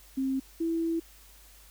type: tone pair in turn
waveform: sine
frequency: 266.3 / 330.2 Hz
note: C4 / E4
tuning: +31 / +3 cents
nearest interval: major third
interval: 372 cents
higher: second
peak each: -26 dBFS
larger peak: neither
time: 0.17-0.4 / 0.6-1 s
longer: second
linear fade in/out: 10 ms
effects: added 50 Hz sine -55 dBFS peak until 1.7 s + white hiss -56 dBFS RMS until 1.7 s